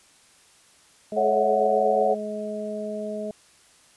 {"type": "harmonic tone", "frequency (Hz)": 211.5, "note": "G#3", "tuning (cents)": 32, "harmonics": [1, 2, 3], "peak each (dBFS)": [-33, -34, -31], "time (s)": [1.12, 3.31], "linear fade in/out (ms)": 2}
{"type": "chord", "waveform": "sine", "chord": "F# minor seventh", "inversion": "first", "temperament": "equal with one note detuned", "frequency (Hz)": [431.2, 554.4, 659.3, 740], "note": ["A4", "C#5", "E5", "F#5"], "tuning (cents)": [-35, 0, 0, 0], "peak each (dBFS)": [-25, -23, -26, -23], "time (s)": [1.16, 2.15], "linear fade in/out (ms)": 20}
{"effects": ["white hiss -56 dBFS RMS until 3.96 s", "resampled to 24000 Hz"]}